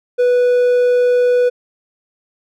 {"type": "tone", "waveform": "triangle", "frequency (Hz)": 492.4, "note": "B4", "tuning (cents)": -5, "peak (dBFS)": -8, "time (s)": [0.18, 1.5], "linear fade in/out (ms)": 20, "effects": []}